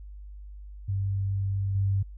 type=tone with level steps; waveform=sine; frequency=98 Hz; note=G2; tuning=in tune; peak=-25 / -22 dBFS; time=0.88-2.03 s; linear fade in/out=10 ms; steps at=1.75 s; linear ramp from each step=5 ms; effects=added 50 Hz sine -40 dBFS peak until 2.17 s